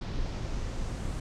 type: noise with low-pass filter sweep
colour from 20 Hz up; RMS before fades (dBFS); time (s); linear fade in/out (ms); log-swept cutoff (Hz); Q
brown; -33; 0.01-1.2; 5; 4800 to 8900; 1.7
effects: none